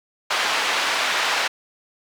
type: band-pass noise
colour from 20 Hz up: pink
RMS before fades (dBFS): -22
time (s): 0.3-1.48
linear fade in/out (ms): 10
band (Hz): 920 to 4200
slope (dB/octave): 12
effects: none